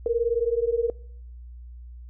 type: beating tone pair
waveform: sine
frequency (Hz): 457.9 / 476.9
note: A#4 / A#4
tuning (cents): -31 / +39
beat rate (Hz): 19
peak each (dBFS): -24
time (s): 0.06-0.9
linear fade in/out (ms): 2
effects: noise-tail reverb RT60 0.7 s tail -25 dB re dry + added 60 Hz sine -39 dBFS peak until 2.09 s